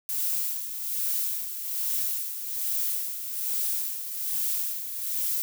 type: noise with tremolo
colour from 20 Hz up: violet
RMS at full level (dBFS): -27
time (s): 0.09-5.42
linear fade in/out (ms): 0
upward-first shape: sine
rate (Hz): 1.2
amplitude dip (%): 60
effects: none